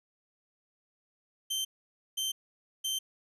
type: tone bursts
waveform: sawtooth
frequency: 3117 Hz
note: G7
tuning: 11 cents flat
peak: -27 dBFS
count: 3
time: 1.5-2.99 s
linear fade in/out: 10 ms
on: 150 ms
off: 520 ms
effects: resampled to 32000 Hz + 11-bit